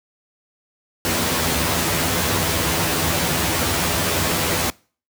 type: noise with comb filter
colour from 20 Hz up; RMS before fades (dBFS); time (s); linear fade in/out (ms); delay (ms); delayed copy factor
pink; -20; 1.05-4.7; 0; 12; +0.8
effects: noise-tail reverb RT60 0.4 s tail -24 dB re dry + high-pass 80 Hz 12 dB/octave